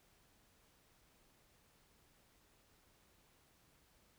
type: silence
effects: pink hiss -71 dBFS RMS until 4.18 s